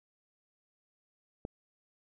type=click; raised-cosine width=2 ms; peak=-24 dBFS; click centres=1.451 s; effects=none